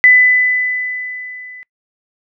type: tone with level ramp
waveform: sine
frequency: 2000 Hz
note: B6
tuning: 21 cents sharp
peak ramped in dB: -3 to -32 dBFS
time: 0.04-1.63 s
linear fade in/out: 0 ms
effects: noise-tail reverb RT60 0.1 s tail -24 dB re dry